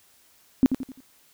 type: tone with echo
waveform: sine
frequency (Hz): 261.6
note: C4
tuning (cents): 0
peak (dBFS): -12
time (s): 0.63-0.66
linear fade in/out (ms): 0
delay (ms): 86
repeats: 4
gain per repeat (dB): -8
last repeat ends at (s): 1.004
effects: white hiss -59 dBFS RMS until 1.33 s